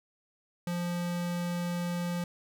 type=tone; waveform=square; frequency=174.61 Hz; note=F3; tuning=in tune; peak=-31 dBFS; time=0.67-2.24 s; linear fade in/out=2 ms; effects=none